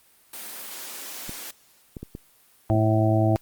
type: high-pass noise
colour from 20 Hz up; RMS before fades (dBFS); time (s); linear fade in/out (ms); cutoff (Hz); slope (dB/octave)
white; -37; 0.33-1.51; 5; 210; 24
type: clicks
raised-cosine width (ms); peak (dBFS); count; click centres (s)
3; -22; 5; 1.294 / 1.968 / 2.03 / 2.151 / 2.752
type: harmonic tone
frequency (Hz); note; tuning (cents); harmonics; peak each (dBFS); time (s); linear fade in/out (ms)
109.2; A2; -13; 1 / 2 / 3 / 5 / 6 / 7; -20 / -29 / -24 / -32 / -25 / -29; 2.7-3.36; 0
effects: white hiss -58 dBFS RMS until 3.41 s + Opus 32 kbps